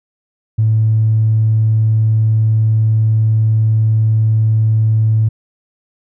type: tone with tanh clipping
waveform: triangle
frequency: 110 Hz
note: A2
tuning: in tune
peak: -9 dBFS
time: 0.58-5.29 s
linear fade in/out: 10 ms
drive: 4 dB
effects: none